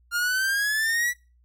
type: exponential sweep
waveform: 45% pulse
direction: up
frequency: 1396.9 to 1966 Hz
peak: -22 dBFS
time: 0.11-1.14 s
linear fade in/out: 50 ms
effects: noise-tail reverb RT60 0.3 s tail -23 dB re dry + added 60 Hz sine -57 dBFS peak until 1.44 s